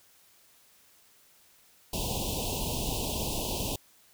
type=band-stop noise; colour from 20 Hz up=pink; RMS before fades=-32 dBFS; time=1.93-3.76 s; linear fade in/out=5 ms; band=1000 to 2600 Hz; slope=96 dB/octave; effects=white hiss -61 dBFS RMS until 4.13 s